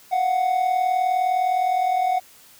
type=tone pair together; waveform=triangle; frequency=700.3 / 740 Hz; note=F5 / F#5; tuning=+5 / 0 cents; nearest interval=minor second; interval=95 cents; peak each=-24 / -17 dBFS; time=0.11-2.2 s; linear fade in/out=20 ms; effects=white hiss -50 dBFS RMS until 2.59 s